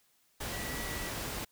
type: tone in noise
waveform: sine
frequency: 1946 Hz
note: B6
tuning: 26 cents flat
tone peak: -43 dBFS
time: 0.52-1.1 s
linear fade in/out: 10 ms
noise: pink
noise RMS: -38 dBFS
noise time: 0.4-1.45 s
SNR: -8 dB
effects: white hiss -70 dBFS RMS until 1.51 s